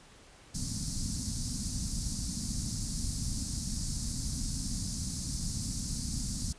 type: band-stop noise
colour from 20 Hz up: pink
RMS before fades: -34 dBFS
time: 0.54-6.53 s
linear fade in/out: 10 ms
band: 260 to 4500 Hz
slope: 48 dB/octave
effects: pink hiss -56 dBFS RMS until 6.58 s + resampled to 22050 Hz